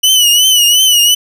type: tone with vibrato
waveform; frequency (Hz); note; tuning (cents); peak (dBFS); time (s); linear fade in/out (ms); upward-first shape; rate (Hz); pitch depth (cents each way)
sawtooth; 2958; F#7; -1; -3; 0.03-1.15; 10; triangle; 2.8; 88
effects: none